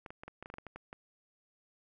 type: clicks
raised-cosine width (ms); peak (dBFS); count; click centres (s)
0.5; -30; 12; 0.062 / 0.105 / 0.235 / 0.28 / 0.426 / 0.459 / 0.501 / 0.54 / 0.584 / 0.667 / 0.76 / 0.929
effects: none